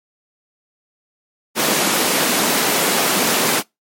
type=high-pass noise; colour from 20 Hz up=pink; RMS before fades=-17 dBFS; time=1.55-3.63 s; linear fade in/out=50 ms; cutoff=200 Hz; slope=24 dB/octave; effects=noise-tail reverb RT60 0.2 s tail -26 dB re dry + MP3 64 kbps